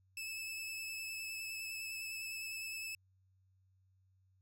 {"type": "tone with vibrato", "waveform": "sawtooth", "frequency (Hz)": 2613, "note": "E7", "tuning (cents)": -16, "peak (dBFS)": -38, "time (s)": [0.17, 2.95], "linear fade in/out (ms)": 2, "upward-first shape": "sine", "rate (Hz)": 9.8, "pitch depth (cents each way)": 17, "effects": ["added 94 Hz sine -69 dBFS peak until 4.41 s"]}